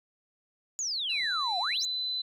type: exponential two-way sweep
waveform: sine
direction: down then up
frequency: 7040 to 687 to 7040 Hz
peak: -29 dBFS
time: 0.79-1.85 s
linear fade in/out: 0 ms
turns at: 1.59 s
type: tone with pitch glide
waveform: sine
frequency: 3977 to 4016 Hz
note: B7 to B7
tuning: +11 to +28 cents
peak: -29 dBFS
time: 1.09-2.22 s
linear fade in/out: 10 ms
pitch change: +17 cents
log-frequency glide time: 1.22-2.02 s
effects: tanh soft clip ceiling -20 dBFS